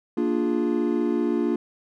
triangle chord, Bb dominant seventh, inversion none, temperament equal, 233.1 / 293.7 / 349.2 / 415.3 Hz, Bb3 / D4 / F4 / Ab4, 0 / 0 / 0 / 0 cents, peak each -24 / -24 / -23 / -29 dBFS, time 0.17-1.56 s, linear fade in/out 5 ms, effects none

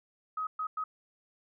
sine tone bursts at uneven times, 1265 Hz, D#6, 28 cents sharp, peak -31 dBFS, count 3, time 0.37-0.47 / 0.59-0.67 / 0.77-0.84 s, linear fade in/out 5 ms, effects none

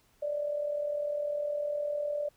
sine tone with amplitude modulation, 587.3 Hz, D5, in tune, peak -27 dBFS, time 0.22-2.29 s, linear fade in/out 10 ms, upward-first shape sine, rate 39.9 Hz, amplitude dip 55%, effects pink hiss -67 dBFS RMS until 2.36 s

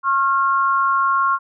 sine tone pair together, 1085.3 / 1387 Hz, C#6 / F6, -37 / -12 cents, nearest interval major third, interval 425 cents, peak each -16 / -19 dBFS, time 0.03-1.39 s, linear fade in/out 50 ms, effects none

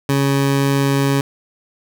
20% pulse tone, 138.59 Hz, C#3, in tune, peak -9 dBFS, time 0.09-1.21 s, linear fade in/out 2 ms, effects none

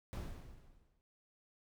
brown noise with exponential decay, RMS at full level -37 dBFS, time 0.13-1.01 s, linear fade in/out 0 ms, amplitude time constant 190 ms, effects none

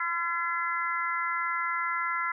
harmonic tone, 340.2 Hz, F4, 45 cents flat, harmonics 3 / 4 / 5 / 6, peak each -34 / -30 / -36 / -33 dBFS, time 0-2.32 s, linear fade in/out 5 ms, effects none

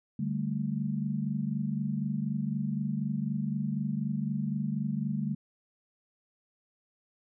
sine chord, D suspended fourth, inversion none, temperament equal, 146.83 / 196 / 220 Hz, D3 / G3 / A3, 0 / 0 / 0 cents, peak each -33 dBFS, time 0.19-5.35 s, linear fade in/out 5 ms, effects none

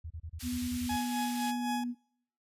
sine tone bursts, 81.2 Hz, E2, 26 cents flat, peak -38 dBFS, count 10, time 0.04-0.968 s, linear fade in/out 10 ms, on 64 ms, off 32 ms
pink high-pass noise, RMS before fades -44 dBFS, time 0.39-1.52 s, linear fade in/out 20 ms, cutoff 2800 Hz, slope 12 dB/octave
sine tone with pitch glide, 246.9 to 242.9 Hz, B3 to B3, 0 to -29 cents, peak -32 dBFS, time 0.42-1.95 s, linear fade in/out 50 ms, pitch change -29 cents, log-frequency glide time 0.55-1.36 s
40% pulse tone with tremolo, 839 Hz, G#5, 17 cents sharp, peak -31 dBFS, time 0.89-1.84 s, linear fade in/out 5 ms, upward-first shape sine, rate 3.9 Hz, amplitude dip 60%
effects noise-tail reverb RT60 0.7 s tail -25 dB re dry + resampled to 32000 Hz

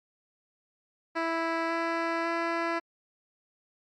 10% pulse tone with pitch steps, 329.6 / 332.3 / 335 Hz, E4 / E4 / E4, 0 / +14 / +28 cents, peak -19 dBFS, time 1.15-2.8 s, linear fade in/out 20 ms, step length 550 ms, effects low-pass 3000 Hz 12 dB/octave + Opus 48 kbps

